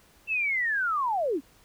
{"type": "linear sweep", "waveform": "sine", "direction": "down", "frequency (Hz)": [2700, 240], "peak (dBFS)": -24, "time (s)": [0.27, 1.41], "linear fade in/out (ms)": 50, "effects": ["pink hiss -59 dBFS RMS until 1.64 s"]}